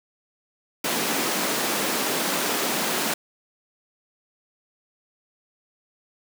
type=high-pass noise; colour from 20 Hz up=pink; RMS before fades=-25 dBFS; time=0.84-3.14 s; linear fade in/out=5 ms; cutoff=210 Hz; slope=24 dB/octave; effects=none